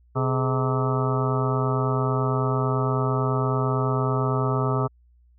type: harmonic tone with a mistuned harmonic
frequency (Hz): 129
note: C3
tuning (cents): -24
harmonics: 1 / 2 / 3 / 4 / 5 / 6 / 7 / 8 / 9 / 10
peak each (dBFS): -23 / -31 / -28 / -36 / -32 / -38 / -34 / -39 / -31 / -32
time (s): 0.15-4.88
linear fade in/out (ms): 20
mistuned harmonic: 3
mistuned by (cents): +110
effects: added 60 Hz sine -54 dBFS peak until 5.38 s